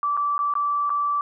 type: tone with dropouts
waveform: sine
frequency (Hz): 1161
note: D6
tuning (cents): -20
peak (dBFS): -20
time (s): 0.03-1.21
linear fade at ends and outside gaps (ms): 1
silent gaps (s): 0.168-0.174 / 0.38-0.39 / 0.538-0.553 / 0.895-0.902
effects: none